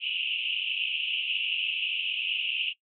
white band-pass noise, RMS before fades -30 dBFS, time 0-2.74 s, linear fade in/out 50 ms, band 2600 to 3000 Hz, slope 96 dB/octave, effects noise-tail reverb RT60 0.1 s tail -19 dB re dry

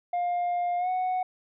sine tone with pitch glide, 706 to 738.5 Hz, F5 to F#5, +19 to -3 cents, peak -22 dBFS, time 0.13-1.23 s, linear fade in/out 5 ms, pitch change +78 cents, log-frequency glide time 0.78-0.89 s, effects tanh soft clip ceiling -24 dBFS

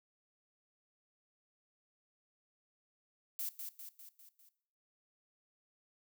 violet noise with echo, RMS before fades -39 dBFS, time 3.39-3.49 s, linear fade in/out 2 ms, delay 200 ms, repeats 5, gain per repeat -5 dB, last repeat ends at 4.49 s, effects noise-tail reverb RT60 0.6 s tail -17 dB re dry

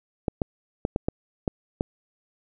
clicks, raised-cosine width 2 ms, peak -10 dBFS, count 7, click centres 0.282 / 0.418 / 0.851 / 0.961 / 1.085 / 1.478 / 1.809 s, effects none

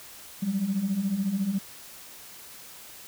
sine beating tone pair, 185 / 199 Hz, F#3 / G3, 0 / +26 cents, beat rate 14 Hz, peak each -30 / -25 dBFS, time 0.42-1.59 s, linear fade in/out 10 ms, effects tanh soft clip ceiling -18 dBFS + white hiss -46 dBFS RMS until 3.07 s

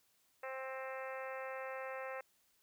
harmonic tone, 263.5 Hz, C4, 12 cents sharp, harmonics 2 / 3 / 4 / 5 / 6 / 7 / 8 / 9 / 10, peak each -44 / -50 / -51 / -51 / -54 / -51 / -54 / -59 / -56 dBFS, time 0.43-2.21 s, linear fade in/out 5 ms, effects white hiss -74 dBFS RMS until 2.62 s

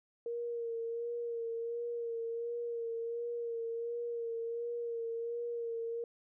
sine tone with vibrato, 466.6 Hz, A#4, 2 cents sharp, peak -35 dBFS, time 0.26-6.04 s, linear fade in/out 2 ms, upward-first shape sine, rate 1.4 Hz, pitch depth 29 cents each way, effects none

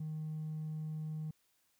sine tone with hard clipping, 155.56 Hz, D#3, in tune, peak -38 dBFS, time 0-1.31 s, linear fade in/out 5 ms, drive 1 dB, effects white hiss -75 dBFS RMS until 1.79 s

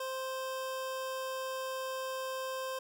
25% pulse tone, 523.3 Hz, C5, in tune, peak -32 dBFS, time 0-2.79 s, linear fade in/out 5 ms, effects none

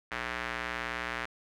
square tone with band-pass filter, 59.9 Hz, A#1, 48 cents sharp, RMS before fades -36 dBFS, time 0.11-1.26 s, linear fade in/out 10 ms, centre 1800 Hz, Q 1.7, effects none

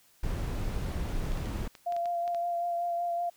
brown noise, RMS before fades -32 dBFS, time 0.23-1.68 s, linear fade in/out 5 ms
clicks, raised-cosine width 0.2 ms, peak -29 dBFS, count 10, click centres 1.254 / 1.32 / 1.374 / 1.458 / 1.752 / 1.923 / 1.965 / 2.057 / 2.278 / 2.347 s
sine tone with vibrato, 692 Hz, F5, 16 cents flat, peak -28 dBFS, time 1.86-3.3 s, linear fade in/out 10 ms, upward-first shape sine, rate 5.3 Hz, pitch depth 18 cents each way
effects white hiss -63 dBFS RMS until 3.36 s

